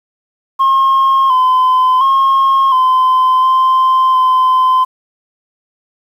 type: tone with pitch steps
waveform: sine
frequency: 1074 / 1023 / 1078 / 1029 / 1040 / 1029 Hz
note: C6 / C6 / C#6 / C6 / C6 / C6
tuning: +45 / -39 / -49 / -29 / -11 / -29 cents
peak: -5 dBFS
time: 0.59-4.85 s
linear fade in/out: 20 ms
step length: 710 ms
effects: tanh soft clip ceiling -6 dBFS + 7-bit